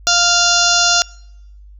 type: harmonic tone with a mistuned harmonic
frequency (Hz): 698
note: F5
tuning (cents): -1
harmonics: 1 / 2 / 4 / 5 / 6 / 7 / 8 / 9 / 10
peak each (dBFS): -20 / -17 / -22 / -21 / -19 / -20 / -17 / -21 / -22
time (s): 0.07-1.02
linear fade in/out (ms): 0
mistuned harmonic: 10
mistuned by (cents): -32
effects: noise-tail reverb RT60 0.9 s tail -26 dB re dry + added 50 Hz sine -37 dBFS peak until 1.79 s